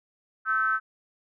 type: ring-modulated tone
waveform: triangle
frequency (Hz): 111.3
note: A2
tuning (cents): +20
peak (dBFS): -17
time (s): 0.45-0.8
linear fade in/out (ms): 50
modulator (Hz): 1420
effects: none